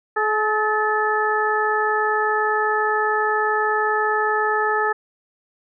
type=harmonic tone with a mistuned harmonic; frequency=427.5 Hz; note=A4; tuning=50 cents flat; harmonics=1 / 2 / 3 / 4; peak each=-23 / -23 / -23 / -23 dBFS; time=0.16-4.93 s; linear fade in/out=10 ms; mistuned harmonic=4; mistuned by=+33 cents; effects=none